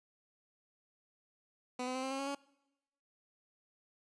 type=tone with pitch steps; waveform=15% pulse; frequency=250.3 / 255.1 / 260 / 265 / 270.1 / 275.3 / 280.6 Hz; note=B3 / C4 / C4 / C4 / C#4 / C#4 / C#4; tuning=+23 / -44 / -11 / +22 / -45 / -12 / +21 cents; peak=-30 dBFS; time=1.79-2.35 s; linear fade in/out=5 ms; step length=80 ms; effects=noise-tail reverb RT60 0.9 s tail -23 dB re dry + resampled to 22050 Hz